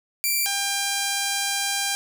5% pulse tone pair in turn, 2349 / 797.4 Hz, D7 / G5, 0 / +29 cents, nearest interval octave + perfect fifth, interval 1871 cents, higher first, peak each -11 dBFS, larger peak neither, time 0.24-0.46 / 0.46-1.95 s, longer second, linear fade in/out 0 ms, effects none

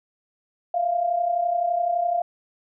sine tone pair together, 666.7 / 698.5 Hz, E5 / F5, +19 / 0 cents, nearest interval minor second, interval 81 cents, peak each -27 / -21 dBFS, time 0.74-2.22 s, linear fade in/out 5 ms, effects none

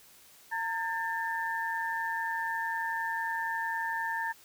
sine tone cluster, 914 / 1617 / 1788 Hz, A#5 / G#6 / A6, -34 / -47 / +27 cents, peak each -33 / -38 / -34 dBFS, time 0.51-4.33 s, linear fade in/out 20 ms, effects white hiss -57 dBFS RMS until 4.44 s

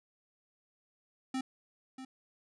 square tone with echo, 261.6 Hz, C4, in tune, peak -33 dBFS, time 1.34-1.41 s, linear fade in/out 5 ms, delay 640 ms, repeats 1, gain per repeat -11 dB, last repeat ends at 2.05 s, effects resampled to 22050 Hz

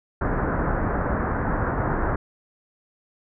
pink low-pass noise, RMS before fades -24 dBFS, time 0.21-2.16 s, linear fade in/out 5 ms, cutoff 1700 Hz, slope 48 dB/octave, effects none

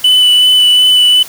triangle tone with vibrato, 2990 Hz, F#7, 17 cents sharp, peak -3 dBFS, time 0.04-1.23 s, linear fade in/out 5 ms, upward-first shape sine, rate 2.7 Hz, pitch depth 12 cents each way, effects white hiss -30 dBFS RMS until 1.28 s

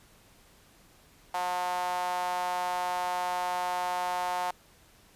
sawtooth tone with high-pass filter, 180 Hz, F#3, 47 cents flat, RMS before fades -31 dBFS, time 1.34-4.51 s, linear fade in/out 5 ms, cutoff 810 Hz, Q 6.6, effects pink hiss -59 dBFS RMS until 5.15 s + resampled to 32000 Hz

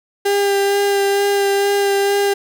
35% pulse tone with vibrato, 400 Hz, G4, 35 cents sharp, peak -12 dBFS, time 0.25-2.34 s, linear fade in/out 10 ms, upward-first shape sine, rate 2.2 Hz, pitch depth 13 cents each way, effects none

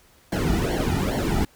brown noise with flanger, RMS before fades -23 dBFS, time 0.32-1.45 s, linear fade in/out 5 ms, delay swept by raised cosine 0.79 to 1.89 ms, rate 2.4 Hz, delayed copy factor -0.9, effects pink hiss -56 dBFS RMS until 1.55 s

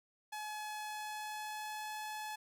sawtooth tone with pitch glide, 850 to 855.9 Hz, G#5 to A5, +40 to -48 cents, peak -37 dBFS, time 0.32-2.36 s, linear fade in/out 10 ms, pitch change +12 cents, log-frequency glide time 0.88-2.05 s, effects none

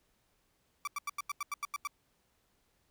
30% pulse tone bursts, 1160 Hz, D6, 22 cents flat, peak -31 dBFS, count 10, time 0.85-1.873 s, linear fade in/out 2 ms, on 24 ms, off 87 ms, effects pink hiss -74 dBFS RMS until 2.9 s

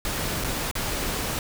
pink noise with dropouts, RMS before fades -28 dBFS, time 0.05-1.39 s, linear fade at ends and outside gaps 1 ms, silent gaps 0.439-0.445 / 0.713-0.753 s, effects none

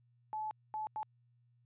sine tone bursts at uneven times, 862 Hz, A5, 36 cents flat, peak -36 dBFS, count 3, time 0.33-0.51 / 0.74-0.87 / 0.96-1.03 s, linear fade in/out 0 ms, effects added 120 Hz sine -67 dBFS peak until 1.65 s + resampled to 8000 Hz

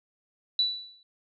sine tone with exponential decay, 3955 Hz, B7, 2 cents sharp, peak -19 dBFS, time 0.59-1.03 s, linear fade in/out 2 ms, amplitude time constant 94 ms, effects none

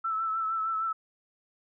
sine tone with vibrato, 1318.5 Hz, E6, in tune, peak -27 dBFS, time 0.04-0.93 s, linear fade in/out 10 ms, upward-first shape triangle, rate 6.5 Hz, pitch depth 39 cents each way, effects none

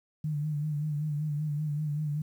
sine tone with vibrato, 150 Hz, D3, 37 cents sharp, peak -28 dBFS, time 0.24-2.22 s, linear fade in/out 5 ms, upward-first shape sine, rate 5.2 Hz, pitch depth 53 cents each way, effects 10-bit

